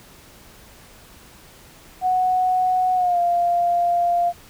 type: tone with pitch glide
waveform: sine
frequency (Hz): 738 to 696.6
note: F#5 to F5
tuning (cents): -5 to -5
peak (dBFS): -16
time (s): 2.01-4.33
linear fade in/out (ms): 50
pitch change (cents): -100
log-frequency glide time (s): 2.95-3.19
effects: pink hiss -47 dBFS RMS until 4.49 s